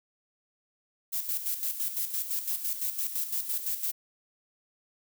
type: noise with tremolo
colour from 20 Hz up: violet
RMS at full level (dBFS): -30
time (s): 1.12-3.92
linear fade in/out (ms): 20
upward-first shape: square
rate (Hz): 5.9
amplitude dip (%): 60
effects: none